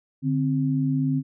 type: tone pair together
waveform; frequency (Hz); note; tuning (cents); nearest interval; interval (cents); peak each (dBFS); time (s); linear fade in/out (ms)
sine; 146.83 / 263.1; D3 / C4; 0 / +10; minor seventh; 1010; -23; 0.22-1.23; 50
effects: none